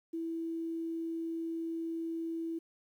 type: tone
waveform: sine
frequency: 329.6 Hz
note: E4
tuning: in tune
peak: -34 dBFS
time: 0.13-2.59 s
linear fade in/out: 10 ms
effects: 11-bit